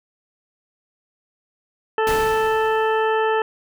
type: harmonic tone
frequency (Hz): 439.7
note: A4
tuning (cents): -1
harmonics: 1 / 2 / 3 / 4 / 6 / 7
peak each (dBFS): -19 / -22 / -27 / -27 / -34 / -37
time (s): 1.98-3.42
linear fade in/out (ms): 2
type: noise with exponential decay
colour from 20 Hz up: pink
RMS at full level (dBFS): -26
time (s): 2.07-3.36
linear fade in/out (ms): 0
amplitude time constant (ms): 280
effects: none